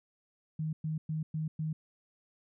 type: tone bursts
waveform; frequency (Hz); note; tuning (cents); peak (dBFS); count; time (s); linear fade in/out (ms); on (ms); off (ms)
sine; 156.6; D#3; +11; -31; 5; 0.59-1.73; 5; 140; 110
effects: none